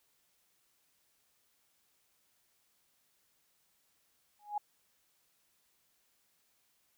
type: tone with exponential growth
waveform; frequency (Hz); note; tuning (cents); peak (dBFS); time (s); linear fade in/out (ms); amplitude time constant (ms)
sine; 830; G#5; -1; -29; 4.39-4.58; 5; 41
effects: white hiss -74 dBFS RMS until 6.97 s